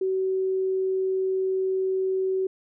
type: tone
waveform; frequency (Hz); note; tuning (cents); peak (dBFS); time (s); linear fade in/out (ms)
sine; 378.6; F#4; +40; -22; 0.01-2.47; 5
effects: none